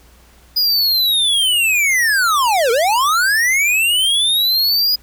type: linear two-way sweep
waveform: square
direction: down then up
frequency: 4978 to 440 to 4978 Hz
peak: -13 dBFS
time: 0.56-4.96 s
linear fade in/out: 10 ms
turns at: 2.71 s
effects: added 60 Hz sine -47 dBFS peak until 5.02 s + pink hiss -50 dBFS RMS until 5.02 s